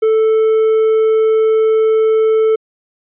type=tone; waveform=triangle; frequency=440 Hz; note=A4; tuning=in tune; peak=-7 dBFS; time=0.02-2.56 s; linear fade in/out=10 ms; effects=resampled to 8000 Hz